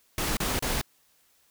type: noise bursts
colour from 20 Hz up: pink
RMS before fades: -28 dBFS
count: 3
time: 0.18-0.814 s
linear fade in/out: 2 ms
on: 190 ms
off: 32 ms
effects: white hiss -65 dBFS RMS until 1.5 s